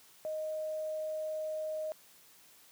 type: tone with quantisation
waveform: sine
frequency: 622.3 Hz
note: D#5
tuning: in tune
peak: -34 dBFS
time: 0.25-1.92 s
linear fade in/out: 0 ms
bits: 10
effects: white hiss -60 dBFS RMS until 2.71 s + high-pass 100 Hz 12 dB/octave